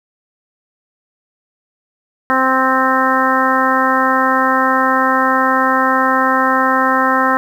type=harmonic tone; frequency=261.6 Hz; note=C4; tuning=in tune; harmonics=1 / 2 / 3 / 4 / 5 / 6 / 7; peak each=-19 / -20 / -20 / -16 / -17 / -21 / -20 dBFS; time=2.3-7.37 s; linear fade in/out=0 ms; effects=7-bit